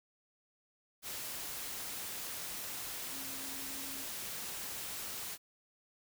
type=tone in noise; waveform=sine; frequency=270.3 Hz; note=C#4; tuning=44 cents flat; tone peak=-51 dBFS; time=3.1-4.07 s; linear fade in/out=50 ms; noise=white; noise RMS=-42 dBFS; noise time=1.02-5.38 s; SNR=-12 dB; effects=none